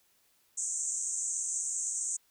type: band-pass noise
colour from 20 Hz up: white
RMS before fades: -34 dBFS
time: 0.57-2.17 s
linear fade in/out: 10 ms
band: 6300 to 8400 Hz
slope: 96 dB/octave
effects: white hiss -69 dBFS RMS until 2.3 s